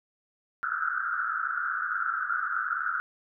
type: band-pass noise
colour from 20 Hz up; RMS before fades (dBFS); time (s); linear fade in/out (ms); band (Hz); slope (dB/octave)
white; -30; 0.63-3; 0; 1300 to 1500; 96
effects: none